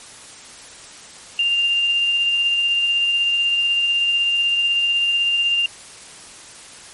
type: tone with tremolo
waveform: sine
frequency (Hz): 2794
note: F7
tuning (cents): 0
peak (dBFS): -14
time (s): 1.39-5.66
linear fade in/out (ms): 2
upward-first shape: triangle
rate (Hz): 16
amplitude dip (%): 30
effects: white hiss -40 dBFS RMS until 6.93 s + MP3 48 kbps